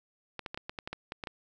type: clicks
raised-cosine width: 0.3 ms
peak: -21 dBFS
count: 11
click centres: 0.393 / 0.462 / 0.545 / 0.575 / 0.695 / 0.788 / 0.875 / 0.93 / 1.121 / 1.238 / 1.272 s
effects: none